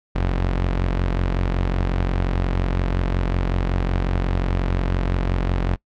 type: tone pair together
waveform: sawtooth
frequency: 45.56 / 86 Hz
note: F#1 / F2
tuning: -26 / -26 cents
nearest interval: major seventh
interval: 1100 cents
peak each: -15 / -25 dBFS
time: 0.15-5.76 s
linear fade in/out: 10 ms
effects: noise-tail reverb RT60 0.1 s tail -23 dB re dry + low-pass 3000 Hz 12 dB/octave